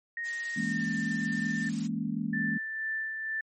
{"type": "tone with pitch glide", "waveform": "sine", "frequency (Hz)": [1864.7, 1790.8], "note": ["A#6", "A6"], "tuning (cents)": [0, 30], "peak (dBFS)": -32, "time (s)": [0.17, 1.69], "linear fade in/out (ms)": 2, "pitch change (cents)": -70, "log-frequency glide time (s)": [0.54, 0.89]}
{"type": "noise", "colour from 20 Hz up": "blue", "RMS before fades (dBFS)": -40, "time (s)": [0.24, 1.88], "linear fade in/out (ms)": 20}
{"type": "chord", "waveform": "sine", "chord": "A# half-diminished seventh", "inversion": "second", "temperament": "equal", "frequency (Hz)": [164.81, 207.7, 233.1, 277.2], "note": ["E3", "G#3", "A#3", "C#4"], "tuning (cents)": [0, 0, 0, 0], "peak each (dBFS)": [-36, -33, -33, -38], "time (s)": [0.56, 2.58], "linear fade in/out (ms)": 10}
{"type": "tone with tremolo", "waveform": "sine", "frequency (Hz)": 1768, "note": "A6", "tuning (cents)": 8, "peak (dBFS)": -29, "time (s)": [2.33, 3.41], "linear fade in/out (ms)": 5, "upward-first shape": "sine", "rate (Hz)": 2.1, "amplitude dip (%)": 40}
{"effects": ["MP3 32 kbps"]}